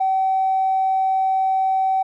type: tone with tanh clipping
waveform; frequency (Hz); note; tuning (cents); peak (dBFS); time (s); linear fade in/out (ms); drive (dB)
triangle; 764; G5; -45; -16; 0-2.03; 10; 4
effects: none